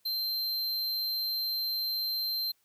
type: tone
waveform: square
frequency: 4133 Hz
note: C8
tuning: 22 cents flat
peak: -30 dBFS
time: 0.05-2.52 s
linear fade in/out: 10 ms
effects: white hiss -71 dBFS RMS until 2.64 s